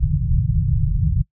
white low-pass noise, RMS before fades -18 dBFS, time 0-1.23 s, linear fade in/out 20 ms, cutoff 160 Hz, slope 96 dB/octave, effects noise-tail reverb RT60 0.1 s tail -22 dB re dry

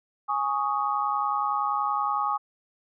sine chord, Ab suspended fourth, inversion none, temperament equal with one note detuned, 830.6 / 1113.9 / 1244.5 Hz, Ab5 / Db6 / Eb6, 0 / +8 / 0 cents, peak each -28 dBFS, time 0.28-2.38 s, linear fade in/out 20 ms, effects none

